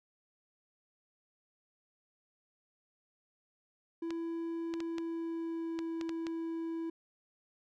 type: tone with pitch glide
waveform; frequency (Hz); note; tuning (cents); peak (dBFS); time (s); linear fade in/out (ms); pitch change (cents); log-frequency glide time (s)
triangle; 332.6 to 329.3; E4 to E4; +16 to -2; -33; 4.02-6.9; 5; -18; 4.78-5.92
type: clicks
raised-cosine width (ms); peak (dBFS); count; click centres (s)
0.2; -25; 8; 4.106 / 4.739 / 4.804 / 4.983 / 5.79 / 6.012 / 6.093 / 6.268
effects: none